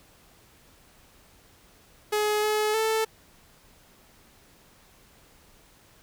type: tone with pitch steps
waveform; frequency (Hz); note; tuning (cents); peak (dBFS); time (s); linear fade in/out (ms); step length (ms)
sawtooth; 421.8 / 426.3 / 441.5; G#4 / G#4 / A4; +27 / +45 / +6; -19; 2.12-3.05; 10; 310
effects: pink hiss -57 dBFS RMS until 6.02 s